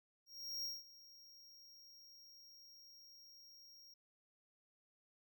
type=tone with ADSR envelope; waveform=square; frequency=5588 Hz; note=F8; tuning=in tune; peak=-40 dBFS; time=0.26-3.94 s; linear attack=380 ms; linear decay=190 ms; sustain=-19 dB; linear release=5 ms; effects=none